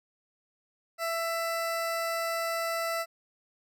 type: tone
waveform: 20% pulse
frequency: 665 Hz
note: E5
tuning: 15 cents sharp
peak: -24 dBFS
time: 0.98-3.06 s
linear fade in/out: 50 ms
effects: none